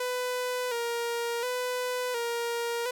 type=tone with vibrato; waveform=sawtooth; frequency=484.2 Hz; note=B4; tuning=34 cents flat; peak=-25 dBFS; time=0-2.91 s; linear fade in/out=5 ms; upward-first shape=square; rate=0.7 Hz; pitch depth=52 cents each way; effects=none